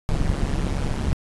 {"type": "noise with amplitude modulation", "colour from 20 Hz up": "brown", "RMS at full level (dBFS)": -19, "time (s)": [0.09, 1.13], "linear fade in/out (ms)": 0, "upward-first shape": "sine", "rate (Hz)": 139, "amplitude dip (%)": 80, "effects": ["resampled to 24000 Hz"]}